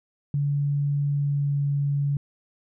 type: tone with pitch glide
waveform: sine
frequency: 143.2 to 142.13 Hz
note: D3 to C#3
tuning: -43 to +44 cents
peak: -21 dBFS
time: 0.34-2.17 s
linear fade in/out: 2 ms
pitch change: -13 cents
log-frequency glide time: 1.1-1.63 s
effects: none